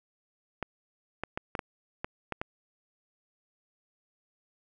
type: clicks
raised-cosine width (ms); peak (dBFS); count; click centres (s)
0.5; -17; 8; 0.627 / 1.236 / 1.375 / 1.552 / 1.592 / 2.045 / 2.323 / 2.415
effects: none

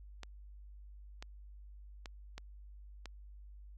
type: clicks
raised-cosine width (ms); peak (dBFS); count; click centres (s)
0.2; -28; 5; 0.233 / 1.225 / 2.058 / 2.38 / 3.057
effects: added 50 Hz sine -50 dBFS peak until 3.77 s

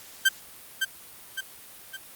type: tone with echo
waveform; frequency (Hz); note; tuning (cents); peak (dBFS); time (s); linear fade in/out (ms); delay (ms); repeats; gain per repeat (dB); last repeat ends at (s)
30% pulse; 1563; G6; -6; -14; 0.25-0.29; 10; 560; 3; -6; 1.97
effects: white hiss -47 dBFS RMS until 2.15 s + Opus 48 kbps

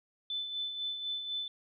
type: tone with tremolo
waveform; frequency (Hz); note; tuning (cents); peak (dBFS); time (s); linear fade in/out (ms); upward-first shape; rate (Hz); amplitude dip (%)
sine; 3514; A7; -3; -32; 0.3-1.48; 2; sine; 4; 50
effects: none

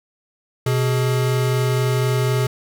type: tone pair together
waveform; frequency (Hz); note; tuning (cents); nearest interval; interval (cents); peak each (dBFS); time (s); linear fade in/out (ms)
square; 125.82 / 421.5; B2 / G#4; +33 / +26; octave + major sixth; 2093; -18 / -25; 0.66-2.47; 5
effects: none

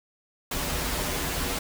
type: noise with comb filter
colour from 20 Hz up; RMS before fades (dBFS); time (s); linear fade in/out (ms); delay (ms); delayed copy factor
pink; -29; 0.51-1.59; 5; 9.3; -0.75
effects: none

